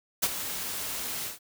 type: noise with ADSR envelope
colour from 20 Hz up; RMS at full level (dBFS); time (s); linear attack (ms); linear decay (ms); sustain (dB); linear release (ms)
white; -23; 0.22-1.39; 15; 42; -11; 140
effects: none